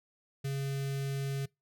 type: tone with notch filter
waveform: square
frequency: 137.4 Hz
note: C#3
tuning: 15 cents flat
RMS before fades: -34 dBFS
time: 0.44-1.46 s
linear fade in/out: 10 ms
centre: 950 Hz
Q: 0.86
effects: noise-tail reverb RT60 0.2 s tail -24 dB re dry